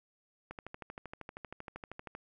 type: click train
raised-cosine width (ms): 0.5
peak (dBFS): -28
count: 22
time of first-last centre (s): 0.51-2.151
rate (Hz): 12.8
effects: none